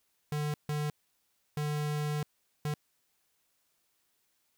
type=tone bursts at uneven times; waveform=square; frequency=149.2 Hz; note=D3; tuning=28 cents sharp; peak=-31 dBFS; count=4; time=0.32-0.54 / 0.69-0.9 / 1.57-2.23 / 2.65-2.74 s; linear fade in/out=2 ms; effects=white hiss -75 dBFS RMS until 4.57 s